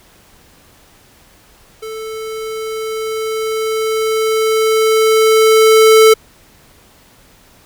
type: tone with level ramp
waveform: square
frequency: 440 Hz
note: A4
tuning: in tune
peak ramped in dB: -25 to -4 dBFS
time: 1.82-6.14 s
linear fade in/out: 10 ms
effects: pink hiss -47 dBFS RMS until 7.65 s